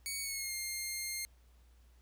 10% pulse tone with pitch glide, 2238 to 2120 Hz, C#7 to C7, +16 to +22 cents, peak -28 dBFS, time 0.06-1.25 s, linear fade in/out 0 ms, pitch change -94 cents, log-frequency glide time 0.21-0.53 s, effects added 60 Hz sine -60 dBFS peak until 2.01 s + pink hiss -72 dBFS RMS until 2.01 s

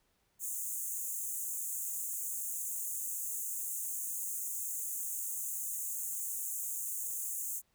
pink high-pass noise, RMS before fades -38 dBFS, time 0.39-7.62 s, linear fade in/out 50 ms, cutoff 6500 Hz, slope 96 dB/octave, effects pink hiss -75 dBFS RMS until 7.74 s

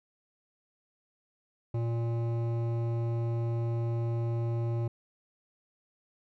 sine tone with hard clipping, 116.54 Hz, A#2, in tune, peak -30 dBFS, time 1.74-4.88 s, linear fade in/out 5 ms, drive 13 dB, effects none

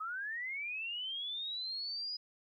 sine linear sweep, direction up, 1244.5 to 4978 Hz, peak -37 dBFS, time 0-2.17 s, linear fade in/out 10 ms, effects 13-bit

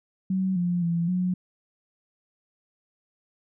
sine tone with pitch steps, 188.6 / 175.9 / 169.4 / 181.7 Hz, F#3 / F3 / E3 / F#3, +33 / +13 / +48 / -31 cents, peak -22 dBFS, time 0.3-1.34 s, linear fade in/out 5 ms, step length 260 ms, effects none

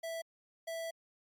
square tone bursts at uneven times, 659 Hz, E5, 1 cent flat, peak -38 dBFS, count 2, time 0.03-0.22 / 0.67-0.91 s, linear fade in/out 10 ms, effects MP3 64 kbps

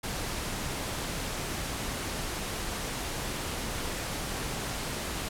pink noise, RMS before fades -34 dBFS, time 0.03-5.29 s, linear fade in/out 10 ms, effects low-pass 12000 Hz 12 dB/octave

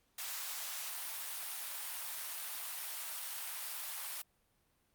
white high-pass noise, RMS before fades -42 dBFS, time 0.18-4.22 s, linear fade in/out 5 ms, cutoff 680 Hz, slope 24 dB/octave, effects pink hiss -75 dBFS RMS until 4.94 s + Opus 48 kbps

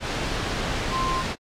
sine tone in noise, 1046.5 Hz, C6, in tune, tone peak -24 dBFS, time 0.9-1.24 s, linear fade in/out 50 ms, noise pink, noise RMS -27 dBFS, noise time 0-1.36 s, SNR 0 dB, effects low-pass 5000 Hz 12 dB/octave + AAC 64 kbps

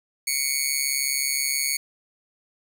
10% pulse tone with amplitude modulation, 2217 Hz, C#7, in tune, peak -10 dBFS, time 0.27-1.77 s, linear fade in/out 5 ms, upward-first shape sine, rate 139 Hz, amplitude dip 75%, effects none

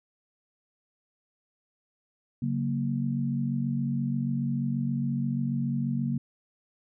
sine chord, F# major, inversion second, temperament equal, 138.59 / 185 / 233.1 Hz, C#3 / F#3 / A#3, 0 / 0 / 0 cents, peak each -29 / -34 / -29 dBFS, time 2.42-6.18 s, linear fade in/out 5 ms, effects none

